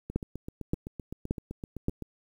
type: two click trains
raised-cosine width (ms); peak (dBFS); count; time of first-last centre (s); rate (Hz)
3; -24 / -14; 16 / 4; 0.1-2.023 / 0.16-1.884; 7.8 / 1.74
effects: 9-bit